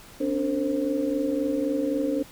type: tone cluster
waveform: sine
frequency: 265.8 / 289.6 / 457.4 / 529 Hz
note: C4 / D4 / A#4 / C5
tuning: +27 / -24 / -33 / +19 cents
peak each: -32 / -25 / -32 / -29 dBFS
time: 0.2-2.23 s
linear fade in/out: 10 ms
effects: pink hiss -48 dBFS RMS until 2.31 s